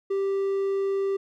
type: tone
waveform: triangle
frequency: 392 Hz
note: G4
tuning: in tune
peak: -21 dBFS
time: 0.1-1.17 s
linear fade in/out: 10 ms
effects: none